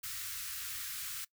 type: band-stop noise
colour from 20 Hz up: white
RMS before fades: -41 dBFS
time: 0.03-1.25 s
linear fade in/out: 10 ms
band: 120 to 1200 Hz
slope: 48 dB/octave
effects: noise-tail reverb RT60 0.1 s tail -21 dB re dry